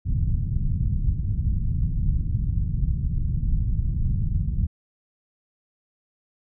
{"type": "low-pass noise", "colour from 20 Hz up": "pink", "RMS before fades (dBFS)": -23, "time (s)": [0.05, 4.67], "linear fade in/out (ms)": 10, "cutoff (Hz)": 150, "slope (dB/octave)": 24, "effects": []}